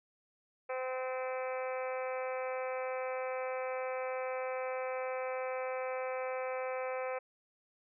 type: harmonic tone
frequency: 257.6 Hz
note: C4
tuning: 27 cents flat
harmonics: 2 / 3 / 4 / 5 / 6 / 7 / 8 / 9 / 10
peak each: -36 / -43 / -46 / -46 / -51 / -52 / -51 / -48 / -53 dBFS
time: 0.69-7.19 s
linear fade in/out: 10 ms
effects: none